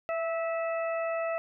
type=harmonic tone with a mistuned harmonic; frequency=653 Hz; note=E5; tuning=17 cents flat; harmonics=1 / 2 / 3 / 4; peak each=-29 / -37 / -41 / -42 dBFS; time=0.09-1.38 s; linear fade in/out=0 ms; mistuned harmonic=1; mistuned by=+24 cents; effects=none